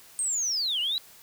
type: linear two-way sweep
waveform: sine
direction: down then up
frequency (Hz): 8610 to 2791 to 4023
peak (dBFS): -24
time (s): 0.19-0.98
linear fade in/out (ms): 0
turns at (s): 0.8
effects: tanh soft clip ceiling -21 dBFS + white hiss -52 dBFS RMS until 1.22 s